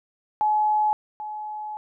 sine tone pair in turn, 850 / 850 Hz, G#5 / G#5, +40 / +40 cents, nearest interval unison, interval 0 cents, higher neither, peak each -18 / -30 dBFS, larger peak first, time 0.41-0.93 / 1.2-1.77 s, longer second, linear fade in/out 0 ms, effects none

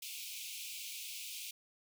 pink high-pass noise, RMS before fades -45 dBFS, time 0.02-1.51 s, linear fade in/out 5 ms, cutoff 2300 Hz, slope 96 dB/octave, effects none

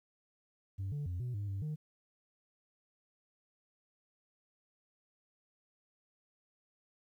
sine tone with pitch steps, 96.8 / 145.6 / 88.9 / 123.8 / 101.8 / 97.9 / 152.8 Hz, G2 / D3 / F2 / B2 / G#2 / G2 / D#3, -21 / -15 / +31 / +5 / -34 / -2 / -31 cents, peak -33 dBFS, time 0.78-1.76 s, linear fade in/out 20 ms, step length 140 ms, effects tanh soft clip ceiling -34 dBFS + 12-bit

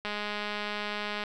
click train, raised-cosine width 0.3 ms, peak -18 dBFS, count 248, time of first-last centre 0.05-1.238 s, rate 208 Hz, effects none

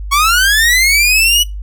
sawtooth linear sweep, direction up, 1093 to 2960 Hz, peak -5 dBFS, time 0.11-1.44 s, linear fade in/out 20 ms, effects noise-tail reverb RT60 0.2 s tail -21 dB re dry + added 50 Hz sine -21 dBFS peak until 1.62 s

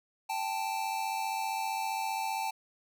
square tone pair together, 784 / 879.2 Hz, G5 / A5, 0 / -2 cents, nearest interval major second, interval 198 cents, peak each -36 / -34 dBFS, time 0.29-2.51 s, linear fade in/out 10 ms, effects none

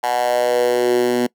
10% pulse tone with high-pass filter sweep, 122.6 Hz, B2, 12 cents flat, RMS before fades -17 dBFS, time 0.03-1.27 s, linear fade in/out 10 ms, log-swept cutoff 820 to 270 Hz, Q 4.4, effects noise-tail reverb RT60 0.1 s tail -22 dB re dry

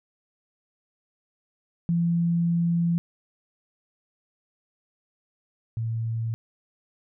sine tone pair in turn, 170 / 113.68 Hz, F3 / A#2, -46 / -43 cents, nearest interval perfect fifth, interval 697 cents, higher first, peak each -20 / -25 dBFS, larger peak first, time 1.89-2.98 / 5.77-6.34 s, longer first, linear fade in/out 0 ms, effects none

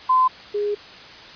sine tone pair in turn, 1026 / 412.9 Hz, C6 / G#4, -34 / -10 cents, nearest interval octave + major third, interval 1576 cents, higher first, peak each -13 / -20 dBFS, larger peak first, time 0.09-0.28 / 0.54-0.75 s, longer second, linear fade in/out 10 ms, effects white hiss -41 dBFS RMS until 1.35 s + resampled to 11025 Hz

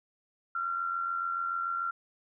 sine tone with amplitude modulation, 1371 Hz, F6, 32 cents flat, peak -27 dBFS, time 0.55-1.91 s, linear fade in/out 5 ms, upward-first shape sine, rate 86.9 Hz, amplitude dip 55%, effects none

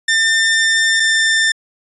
sawtooth tone pair in turn, 1798 / 1790.7 Hz, A6 / A6, +37 / +30 cents, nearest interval unison, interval 7 cents, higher first, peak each -8 dBFS, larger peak neither, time 0.08-1 / 1-1.52 s, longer first, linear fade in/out 5 ms, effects resampled to 22050 Hz

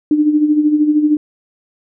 sine tone with tremolo, 300.7 Hz, D4, 41 cents sharp, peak -7 dBFS, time 0.11-1.17 s, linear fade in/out 2 ms, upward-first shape sine, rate 13 Hz, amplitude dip 60%, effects none

